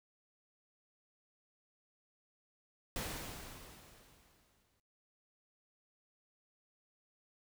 pink noise with exponential decay, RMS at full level -39 dBFS, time 2.96-4.8 s, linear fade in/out 1 ms, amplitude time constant 400 ms, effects noise-tail reverb RT60 0.5 s tail -24 dB re dry

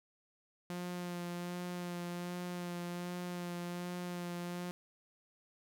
sawtooth tone with vibrato, 176.2 Hz, F3, 16 cents sharp, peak -35 dBFS, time 0.7-4.71 s, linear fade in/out 0 ms, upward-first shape sine, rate 1.3 Hz, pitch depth 17 cents each way, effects none

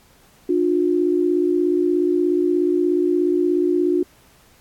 sine tone pair together, 300 / 356.8 Hz, D4 / F4, +37 / +37 cents, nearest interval minor third, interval 300 cents, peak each -20 / -17 dBFS, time 0.49-4.03 s, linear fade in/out 5 ms, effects pink hiss -54 dBFS RMS until 4.6 s + AAC 64 kbps

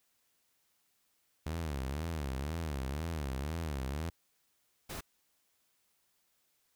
sawtooth tone with vibrato, 73.8 Hz, D2, 9 cents sharp, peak -31 dBFS, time 1.46-4.1 s, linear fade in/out 5 ms, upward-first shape sine, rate 2 Hz, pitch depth 220 cents each way
pink noise, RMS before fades -42 dBFS, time 4.89-5.01 s, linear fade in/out 10 ms
effects white hiss -75 dBFS RMS until 6.75 s

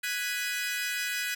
sawtooth chord, G# minor seventh, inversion third, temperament equal, 1480 / 1661.2 / 1975.5 / 2489 Hz, F#6 / G#6 / B6 / D#7, 0 / 0 / 0 / 0 cents, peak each -32 dBFS, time 0.03-1.35 s, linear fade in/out 10 ms, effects none

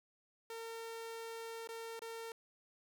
sawtooth tone with dropouts, 455.7 Hz, A#4, 39 cents flat, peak -40 dBFS, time 0.5-2.32 s, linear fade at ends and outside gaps 2 ms, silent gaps 1.674-1.689 / 1.993-2.019 s, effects none

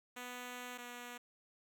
5% pulse tone pair in turn, 247.2 / 243.4 Hz, B3 / B3, +2 / -25 cents, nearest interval unison, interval 27 cents, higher first, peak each -33 / -35 dBFS, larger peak first, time 0.16-0.78 / 0.78-1.18 s, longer first, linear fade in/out 10 ms, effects none

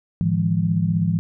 sine tone cluster, 106.5 / 153.8 / 169.7 / 205.2 Hz, G#2 / D#3 / F3 / G#3, +44 / -20 / -49 / -21 cents, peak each -24 / -26 / -19 / -28 dBFS, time 0.21-1.19 s, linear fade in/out 0 ms, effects none

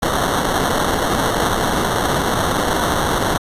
blue noise with sample-and-hold, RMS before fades -18 dBFS, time 0.02-3.38 s, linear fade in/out 10 ms, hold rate 2450 Hz, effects resampled to 32000 Hz

